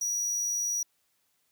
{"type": "tone", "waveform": "square", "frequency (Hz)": 5800, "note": "F#8", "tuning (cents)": -35, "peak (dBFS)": -28, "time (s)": [0.01, 0.83], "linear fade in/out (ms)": 5, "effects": ["white hiss -73 dBFS RMS until 1.51 s", "high-pass 60 Hz 12 dB/octave"]}